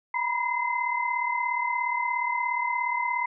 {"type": "tone cluster", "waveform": "sine", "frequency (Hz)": [955, 992, 2062], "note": ["A#5", "B5", "C7"], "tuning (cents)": [42, 7, -26], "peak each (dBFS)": -29, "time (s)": [0.14, 3.26], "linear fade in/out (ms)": 5, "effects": []}